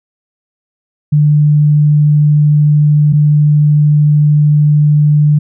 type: tone pair in turn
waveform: sine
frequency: 148.9 / 148.9 Hz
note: D3 / D3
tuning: +24 / +24 cents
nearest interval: unison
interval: 0 cents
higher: neither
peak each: -5 dBFS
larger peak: neither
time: 1.12-3.13 / 3.13-5.39 s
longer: second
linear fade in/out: 10 ms
effects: none